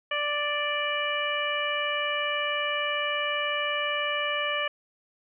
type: harmonic tone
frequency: 587.3 Hz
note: D5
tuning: in tune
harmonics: 1 / 2 / 3 / 4 / 5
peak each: -32 / -32 / -32 / -32 / -32 dBFS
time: 0.11-4.68 s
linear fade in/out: 5 ms
effects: none